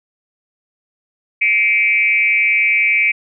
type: tone with frequency modulation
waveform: sine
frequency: 2314 Hz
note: D7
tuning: 26 cents flat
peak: -11 dBFS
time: 1.41-3.12 s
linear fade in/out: 10 ms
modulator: 198 Hz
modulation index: 0.88
effects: none